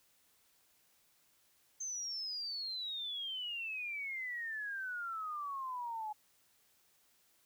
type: exponential sweep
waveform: sine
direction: down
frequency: 6340 to 838 Hz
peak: -38 dBFS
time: 1.8-6.13 s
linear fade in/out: 10 ms
effects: white hiss -71 dBFS RMS until 7.45 s